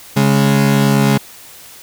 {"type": "tone pair together", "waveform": "35% pulse", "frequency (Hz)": [138.59, 207.7], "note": ["C#3", "G#3"], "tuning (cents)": [0, 0], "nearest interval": "perfect fifth", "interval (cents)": 700, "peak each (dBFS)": -11, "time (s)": [0.16, 1.18], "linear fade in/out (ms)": 10, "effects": ["white hiss -38 dBFS RMS until 1.82 s"]}